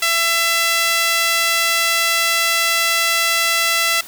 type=tone with high-pass filter; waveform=sawtooth; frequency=670 Hz; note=E5; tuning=28 cents sharp; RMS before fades=-17 dBFS; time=0.02-4.01 s; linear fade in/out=5 ms; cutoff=1900 Hz; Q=1; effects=white hiss -37 dBFS RMS until 4.07 s